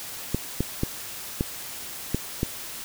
clicks, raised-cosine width 3 ms, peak -10 dBFS, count 6, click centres 0.346 / 0.606 / 0.834 / 1.409 / 2.146 / 2.431 s, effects white hiss -37 dBFS RMS until 2.84 s

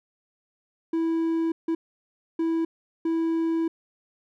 triangle tone bursts at uneven times, 328.1 Hz, E4, 8 cents flat, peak -20 dBFS, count 4, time 0.93-1.52 / 1.68-1.75 / 2.39-2.65 / 3.05-3.68 s, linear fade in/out 5 ms, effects none

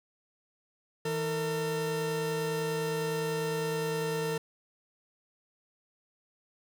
40% pulse tone pair together, 161.13 / 453.5 Hz, E3 / A#4, -39 / -48 cents, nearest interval octave + tritone, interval 1791 cents, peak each -34 / -30 dBFS, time 1.05-4.38 s, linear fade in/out 5 ms, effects none

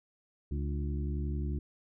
harmonic tone with a mistuned harmonic, 71.3 Hz, C#2, 49 cents sharp, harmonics 1 / 2 / 3 / 4 / 5, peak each -32 / -38 / -42 / -44 / -46 dBFS, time 0.51-1.59 s, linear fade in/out 5 ms, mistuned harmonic 4, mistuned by +64 cents, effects none

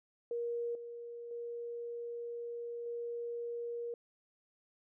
sine tone with level steps, 472.5 Hz, A#4, 23 cents sharp, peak -34 / -43 / -39 / -37 dBFS, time 0.31-3.94 s, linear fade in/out 2 ms, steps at 0.75 / 1.31 / 2.86 s, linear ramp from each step 2 ms, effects none

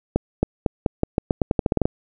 accelerating click train, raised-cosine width 2 ms, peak -4 dBFS, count 15, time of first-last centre 0.16-1.855 s, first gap 270 ms, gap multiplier 0.86, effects none

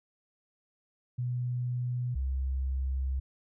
sine tone pair in turn, 123.47 / 66.07 Hz, B2 / C2, 0 / +17 cents, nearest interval major seventh, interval 1083 cents, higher first, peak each -29 / -28 dBFS, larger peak second, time 1.18-2.15 / 2.15-3.2 s, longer second, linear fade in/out 10 ms, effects none

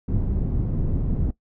pink low-pass noise, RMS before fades -23 dBFS, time 0.08-1.31 s, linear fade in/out 5 ms, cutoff 200 Hz, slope 12 dB/octave, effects noise-tail reverb RT60 0.1 s tail -17 dB re dry

